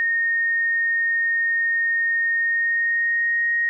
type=tone with pitch glide; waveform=sine; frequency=1846 to 1870.7 Hz; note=A#6 to A#6; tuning=-17 to +6 cents; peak=-18 dBFS; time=0-3.69 s; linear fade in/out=0 ms; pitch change=+23 cents; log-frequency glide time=2.36-3.55 s; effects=none